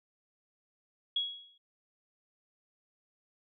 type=tone with exponential decay; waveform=sine; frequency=3329 Hz; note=G#7; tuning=3 cents sharp; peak=-26 dBFS; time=1.16-1.58 s; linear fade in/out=5 ms; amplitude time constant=91 ms; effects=none